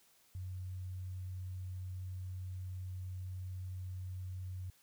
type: tone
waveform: sine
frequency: 92.3 Hz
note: F#2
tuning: 4 cents flat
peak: -40 dBFS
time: 0.35-4.7 s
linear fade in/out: 0 ms
effects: white hiss -68 dBFS RMS until 4.82 s